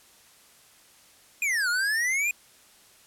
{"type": "exponential two-way sweep", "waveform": "square", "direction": "down then up", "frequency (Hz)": [2489, 1396.9, 2489], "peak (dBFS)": -24, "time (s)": [1.42, 2.31], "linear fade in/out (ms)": 2, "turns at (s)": 1.69, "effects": ["white hiss -56 dBFS RMS until 3.06 s", "low-pass 12000 Hz 12 dB/octave"]}